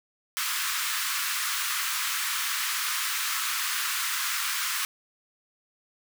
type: high-pass noise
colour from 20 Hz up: pink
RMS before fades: -29 dBFS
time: 0.37-4.85 s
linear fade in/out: 0 ms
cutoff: 1100 Hz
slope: 48 dB/octave
effects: none